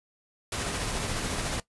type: noise with tremolo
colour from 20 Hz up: pink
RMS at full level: -30 dBFS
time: 0.52-1.6 s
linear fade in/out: 2 ms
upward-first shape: sine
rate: 14 Hz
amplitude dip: 25%
effects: noise-tail reverb RT60 0.1 s tail -18 dB re dry + resampled to 24000 Hz